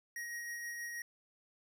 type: tone with tremolo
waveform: square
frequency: 1888 Hz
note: A#6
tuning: 22 cents sharp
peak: -40 dBFS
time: 0.16-1.02 s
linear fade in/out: 2 ms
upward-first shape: sine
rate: 6.3 Hz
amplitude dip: 25%
effects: none